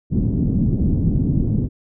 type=low-pass noise; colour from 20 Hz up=white; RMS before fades=-18 dBFS; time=0.1-1.69 s; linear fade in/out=50 ms; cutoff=240 Hz; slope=24 dB/octave; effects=none